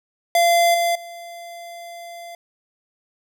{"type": "tone with level steps", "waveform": "square", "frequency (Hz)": 687, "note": "F5", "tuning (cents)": -29, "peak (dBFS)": [-14, -18, -35], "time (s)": [0.35, 2.35], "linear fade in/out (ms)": 2, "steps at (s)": [0.74, 0.95], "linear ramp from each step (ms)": 5, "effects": []}